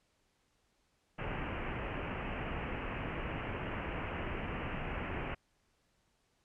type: low-pass noise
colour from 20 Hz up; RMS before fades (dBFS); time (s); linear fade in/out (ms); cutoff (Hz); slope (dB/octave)
pink; -39; 1.18-5.35; 10; 2900; 96
effects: pink hiss -75 dBFS RMS until 6.44 s + low-pass 9000 Hz 12 dB/octave